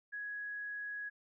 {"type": "tone", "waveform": "sine", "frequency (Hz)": 1669, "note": "G#6", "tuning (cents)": 8, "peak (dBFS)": -39, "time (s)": [0.12, 1.1], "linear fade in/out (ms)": 20, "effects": []}